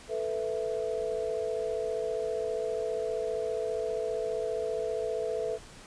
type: chord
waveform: sine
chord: A suspended second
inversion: none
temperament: just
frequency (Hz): 440 / 495 / 660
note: A4 / B4 / E5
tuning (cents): 0 / +4 / +2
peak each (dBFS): -32 / -34 / -35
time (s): 0.08-5.59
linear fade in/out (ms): 50
effects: pink hiss -50 dBFS RMS until 5.86 s + resampled to 22050 Hz